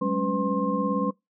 sine tone cluster, 191 / 208.7 / 277.9 / 502 / 1062 Hz, G3 / G#3 / C#4 / B4 / C6, -45 / +9 / +4 / +28 / +25 cents, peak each -29 dBFS, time 0.01-1.11 s, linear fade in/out 10 ms, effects noise-tail reverb RT60 0.2 s tail -24 dB re dry

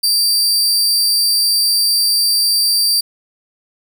sawtooth tone with amplitude modulation, 4699 Hz, D8, in tune, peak -7 dBFS, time 0.03-3.01 s, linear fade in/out 10 ms, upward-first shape sine, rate 251 Hz, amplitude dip 45%, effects none

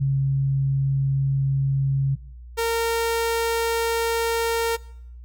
sine / sawtooth tone pair in turn, 136.8 / 460.1 Hz, C#3 / A#4, -23 / -23 cents, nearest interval octave + major sixth, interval 2100 cents, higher second, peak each -18 / -17 dBFS, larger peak second, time 0-2.16 / 2.57-4.77 s, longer second, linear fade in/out 20 ms, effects noise-tail reverb RT60 0.7 s tail -21 dB re dry + added 60 Hz sine -38 dBFS peak until 5.24 s

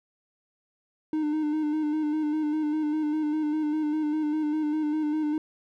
triangle tone with vibrato, 304.9 Hz, D#4, 35 cents flat, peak -22 dBFS, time 1.13-5.38 s, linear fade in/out 2 ms, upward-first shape square, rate 5 Hz, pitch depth 32 cents each way, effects none

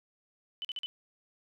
sine tone bursts, 3009 Hz, F#7, 28 cents sharp, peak -34 dBFS, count 4, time 0.62-0.86 s, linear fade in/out 0 ms, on 27 ms, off 44 ms, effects none

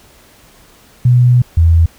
sine tone pair in turn, 123.47 / 82.76 Hz, B2 / E2, 0 / +7 cents, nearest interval perfect fifth, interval 693 cents, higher first, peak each -5 dBFS, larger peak neither, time 1.05-1.42 / 1.57-1.86 s, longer first, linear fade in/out 5 ms, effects pink hiss -45 dBFS RMS until 1.98 s

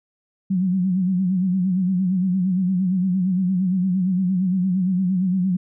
sine tone with vibrato, 185 Hz, F#3, in tune, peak -17 dBFS, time 0.5-5.57 s, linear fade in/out 10 ms, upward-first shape sine, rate 8.7 Hz, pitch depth 79 cents each way, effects none

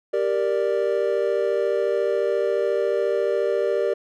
triangle chord, G minor, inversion none, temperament equal with one note detuned, 392 / 466.2 / 589 Hz, G4 / Bb4 / D5, 0 / 0 / +5 cents, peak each -22 dBFS, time 0.13-3.94 s, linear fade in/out 10 ms, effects none

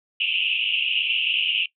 pink band-pass noise, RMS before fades -23 dBFS, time 0.2-1.66 s, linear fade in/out 5 ms, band 2600 to 3000 Hz, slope 96 dB/octave, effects noise-tail reverb RT60 0.1 s tail -19 dB re dry

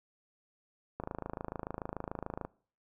click train, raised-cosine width 1 ms, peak -23 dBFS, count 40, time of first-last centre 1-2.45 s, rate 26.9 Hz, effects noise-tail reverb RT60 0.5 s tail -24 dB re dry

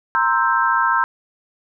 sine chord, C dominant seventh, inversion third, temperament equal with one note detuned, 932.3 / 1046.5 / 1318.5 / 1572.5 Hz, Bb5 / C6 / E6 / G6, 0 / 0 / 0 / +5 cents, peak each -20 dBFS, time 0.15-1.04 s, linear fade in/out 0 ms, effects none

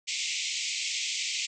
pink band-pass noise, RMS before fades -32 dBFS, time 0.07-1.47 s, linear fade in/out 20 ms, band 2100 to 7800 Hz, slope 96 dB/octave, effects none

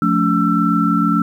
sine tone cluster, 175.7 / 217.5 / 284.5 / 1336 Hz, F3 / A3 / C#4 / E6, +11 / -20 / +45 / +23 cents, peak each -18 dBFS, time 0.02-1.22 s, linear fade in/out 2 ms, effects 8-bit

